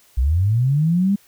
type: linear sweep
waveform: sine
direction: up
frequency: 57 to 205.1 Hz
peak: -14 dBFS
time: 0.17-1.16 s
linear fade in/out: 10 ms
effects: white hiss -54 dBFS RMS until 1.27 s